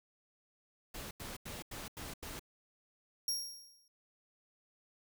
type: noise bursts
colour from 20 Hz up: pink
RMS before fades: -45 dBFS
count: 6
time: 0.94-2.395 s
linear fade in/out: 5 ms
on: 170 ms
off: 87 ms
type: tone with exponential decay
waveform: sawtooth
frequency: 5588 Hz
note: F8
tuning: in tune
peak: -28 dBFS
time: 3.28-3.88 s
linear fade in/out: 2 ms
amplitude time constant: 130 ms
effects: none